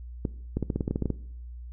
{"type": "clicks", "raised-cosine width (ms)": 3, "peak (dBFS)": -14, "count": 12, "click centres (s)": [0.252, 0.57, 0.627, 0.702, 0.76, 0.808, 0.879, 0.91, 0.959, 1.023, 1.057, 1.103], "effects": ["noise-tail reverb RT60 0.7 s tail -20 dB re dry", "added 60 Hz sine -38 dBFS peak until 1.72 s"]}